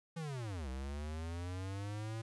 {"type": "linear two-way sweep", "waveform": "square", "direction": "down then up", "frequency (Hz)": [170, 63.6, 113.7], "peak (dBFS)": -40, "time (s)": [0.16, 2.22], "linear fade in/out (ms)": 10, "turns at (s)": 0.69, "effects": ["resampled to 24000 Hz", "12-bit"]}